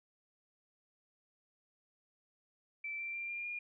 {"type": "tone with pitch steps", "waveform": "sine", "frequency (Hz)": [2328, 2351, 2374, 2398, 2421], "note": ["D7", "D7", "D7", "D7", "D#7"], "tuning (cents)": [-16, 1, 18, 36, -48], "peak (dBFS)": -38, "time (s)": [2.84, 3.59], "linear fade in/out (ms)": 5, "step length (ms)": 150, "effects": []}